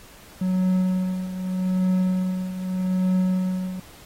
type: tone with tremolo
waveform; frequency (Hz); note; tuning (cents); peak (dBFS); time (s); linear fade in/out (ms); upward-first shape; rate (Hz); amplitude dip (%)
triangle; 185; F#3; 0; -15; 0.41-3.8; 5; triangle; 0.82; 75
effects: pink hiss -48 dBFS RMS until 4.05 s + AAC 48 kbps